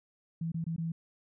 sine tone with dropouts, 164.81 Hz, E3, in tune, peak -31 dBFS, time 0.41-0.92 s, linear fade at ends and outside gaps 5 ms, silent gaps 0.519-0.543 / 0.642-0.665 / 0.763-0.78 s, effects none

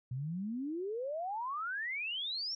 sine exponential sweep, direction up, 120.6 to 5650 Hz, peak -35 dBFS, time 0.11-2.55 s, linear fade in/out 5 ms, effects none

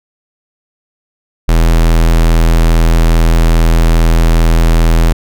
square tone, 41.2 Hz, E1, in tune, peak -6 dBFS, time 1.48-5.13 s, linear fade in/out 10 ms, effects none

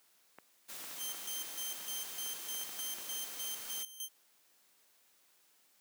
clicks, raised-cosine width 0.5 ms, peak -35 dBFS, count 11, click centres 0.386 / 0.841 / 0.913 / 1.095 / 1.146 / 2.263 / 2.547 / 2.614 / 2.693 / 2.792 / 2.985 s
white noise, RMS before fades -46 dBFS, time 0.68-3.84 s, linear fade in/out 20 ms
10% pulse tone with tremolo, 3136 Hz, G7, in tune, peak -30 dBFS, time 0.97-4.09 s, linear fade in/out 50 ms, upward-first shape square, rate 3.3 Hz, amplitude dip 75%
effects white hiss -69 dBFS RMS until 5.8 s + high-pass 200 Hz 12 dB/octave

